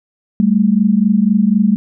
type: tone pair together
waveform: sine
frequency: 196 / 220 Hz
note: G3 / A3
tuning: 0 / 0 cents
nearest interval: major second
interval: 200 cents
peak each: -12 dBFS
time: 0.4-1.76 s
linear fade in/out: 0 ms
effects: none